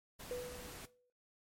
pink noise, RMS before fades -50 dBFS, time 0.19-0.86 s, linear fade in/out 10 ms
sine tone with exponential decay, 493.9 Hz, B4, in tune, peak -36 dBFS, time 0.31-1.1 s, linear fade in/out 1 ms, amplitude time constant 170 ms
effects noise-tail reverb RT60 0.3 s tail -18 dB re dry + MP3 64 kbps

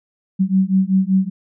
sine beating tone pair, 187.6 / 192.8 Hz, F#3 / G3, +24 / -28 cents, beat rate 5.2 Hz, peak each -16 / -16 dBFS, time 0.39-1.3 s, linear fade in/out 20 ms, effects none

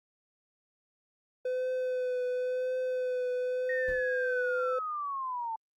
triangle tone with vibrato, 505 Hz, B4, 39 cents sharp, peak -27 dBFS, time 1.45-4.79 s, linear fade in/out 5 ms, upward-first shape triangle, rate 0.94 Hz, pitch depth 24 cents each way
sine linear sweep, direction down, 1864.7 to 880 Hz, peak -32 dBFS, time 3.69-5.56 s, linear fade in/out 5 ms
brown noise with exponential decay, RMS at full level -39 dBFS, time 3.88-4.14 s, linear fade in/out 2 ms, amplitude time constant 56 ms
effects Opus 48 kbps

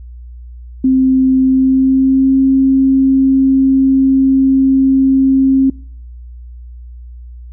sine tone with pitch glide, 261.6 to 267.3 Hz, C4 to C4, 0 to +37 cents, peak -7 dBFS, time 0.84-5.7 s, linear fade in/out 5 ms, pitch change +37 cents, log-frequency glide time 1.41-2.37 s, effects noise-tail reverb RT60 0.6 s tail -26 dB re dry + added 60 Hz sine -29 dBFS peak until 7.52 s

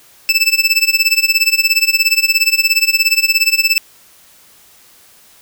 25% pulse tone with tremolo, 2637 Hz, E7, in tune, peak -3 dBFS, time 0.29-3.78 s, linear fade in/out 0 ms, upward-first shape sine, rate 17 Hz, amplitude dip 90%, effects white hiss -46 dBFS RMS until 5.41 s

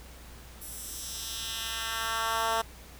10% pulse tone with high-pass filter sweep, 225.7 Hz, A3, 44 cents sharp, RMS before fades -33 dBFS, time 0.61-2.62 s, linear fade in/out 10 ms, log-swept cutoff 11000 to 680 Hz, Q 1.2, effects added 60 Hz sine -48 dBFS peak until 2.99 s + pink hiss -51 dBFS RMS until 2.99 s

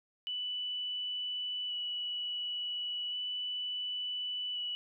sine tone with vibrato, 2960 Hz, F#7, in tune, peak -34 dBFS, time 0.27-4.75 s, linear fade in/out 0 ms, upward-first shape square, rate 0.35 Hz, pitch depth 9 cents each way, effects none

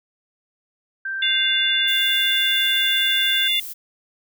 sine tone with pitch glide, 1568 to 1578 Hz, G6 to G6, 0 to +11 cents, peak -24 dBFS, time 1.05-3.48 s, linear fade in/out 5 ms, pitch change +11 cents, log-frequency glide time 1.52-2 s
harmonic tone, 699 Hz, F5, 1 cent sharp, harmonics 3 / 4 / 5, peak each -26 / -24 / -19 dBFS, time 1.22-3.6 s, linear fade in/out 5 ms
violet noise, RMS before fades -33 dBFS, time 1.87-3.74 s, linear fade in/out 20 ms
effects none

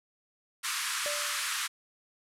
pink band-pass noise, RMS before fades -33 dBFS, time 0.63-1.68 s, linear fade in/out 20 ms, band 1100 to 12000 Hz, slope 48 dB/octave
triangle tone with exponential decay, 587.3 Hz, D5, in tune, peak -30 dBFS, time 1.06-1.57 s, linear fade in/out 0 ms, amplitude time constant 110 ms
effects none

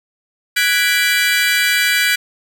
30% pulse chord, G# half-diminished seventh, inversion third, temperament equal, 1480 / 1661.2 / 1975.5 / 2349 Hz, F#6 / G#6 / B6 / D7, 0 / 0 / 0 / 0 cents, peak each -16 dBFS, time 0.56-2.16 s, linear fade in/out 10 ms, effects none

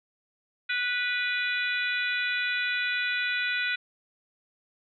harmonic tone, 491.9 Hz, B4, 7 cents flat, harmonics 3 / 4 / 5 / 6 / 7 / 8, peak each -29 / -33 / -31 / -43 / -37 / -37 dBFS, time 0.69-3.76 s, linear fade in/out 10 ms, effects none

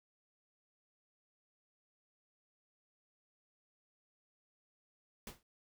pink noise with exponential decay, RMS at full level -43 dBFS, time 5.27-5.43 s, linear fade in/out 2 ms, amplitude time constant 34 ms, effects none

